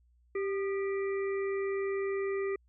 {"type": "harmonic tone with a mistuned harmonic", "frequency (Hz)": 392, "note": "G4", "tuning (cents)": 0, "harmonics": [1, 3, 5, 6], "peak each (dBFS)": [-30, -44, -43, -48], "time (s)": [0.35, 2.56], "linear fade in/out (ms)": 5, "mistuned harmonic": 3, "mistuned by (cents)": 62, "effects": ["added 60 Hz sine -63 dBFS peak until 2.68 s"]}